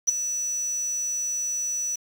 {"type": "tone with ADSR envelope", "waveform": "sine", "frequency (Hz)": 5920, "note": "F#8", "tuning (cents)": 0, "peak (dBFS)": -13, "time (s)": [0.07, 1.96], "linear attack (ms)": 20, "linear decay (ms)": 10, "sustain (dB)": -12, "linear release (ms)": 9, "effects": ["tanh soft clip ceiling -10 dBFS", "7-bit"]}